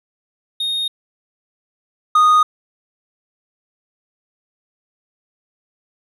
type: tone pair in turn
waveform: triangle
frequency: 3708 / 1237.4 Hz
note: A#7 / D#6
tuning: -10 / -10 cents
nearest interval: octave + perfect fifth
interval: 1900 cents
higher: first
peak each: -17 / -7 dBFS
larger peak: second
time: 0.6-0.88 / 2.15-2.43 s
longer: neither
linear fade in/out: 5 ms
effects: resampled to 32000 Hz